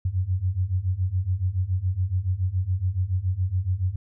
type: beating tone pair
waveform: sine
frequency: 88.7 / 95.8 Hz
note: F2 / G2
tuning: +27 / -39 cents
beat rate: 7.1 Hz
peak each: -26 / -24 dBFS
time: 0.05-3.96 s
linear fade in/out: 5 ms
effects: none